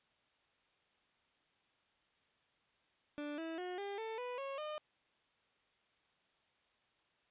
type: tone with pitch steps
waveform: 30% pulse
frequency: 293.7 / 325.9 / 361.6 / 401.2 / 445.2 / 493.9 / 548.1 / 608.1 Hz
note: D4 / E4 / F#4 / G4 / A4 / B4 / C#5 / D#5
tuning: 0 / -20 / -40 / +40 / +20 / 0 / -20 / -40 cents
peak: -38 dBFS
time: 3.18-4.78 s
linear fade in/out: 0 ms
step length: 200 ms
effects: white hiss -75 dBFS RMS until 7.3 s + resampled to 8000 Hz